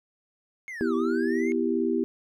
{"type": "linear two-way sweep", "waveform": "triangle", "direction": "down then up", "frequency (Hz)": [2189, 1117, 2189], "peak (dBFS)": -33, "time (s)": [0.68, 1.52], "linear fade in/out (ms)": 0, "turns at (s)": 0.95}
{"type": "chord", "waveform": "sine", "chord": "E minor", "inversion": "second", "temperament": "equal", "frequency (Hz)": [246.9, 329.6, 392], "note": ["B3", "E4", "G4"], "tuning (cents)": [0, 0, 0], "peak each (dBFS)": -27, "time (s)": [0.81, 2.04], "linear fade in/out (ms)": 0}
{"effects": []}